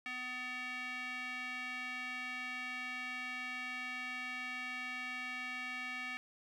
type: tone with band-pass filter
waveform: square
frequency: 251.5 Hz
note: B3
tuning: 32 cents sharp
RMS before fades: -42 dBFS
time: 0.06-6.17 s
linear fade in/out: 0 ms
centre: 2200 Hz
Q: 3.6
effects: none